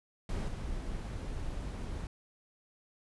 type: noise with level steps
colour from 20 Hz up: brown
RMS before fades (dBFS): -34 / -38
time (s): 0.29-2.07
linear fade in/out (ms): 2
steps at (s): 0.48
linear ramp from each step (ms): 5
effects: resampled to 24000 Hz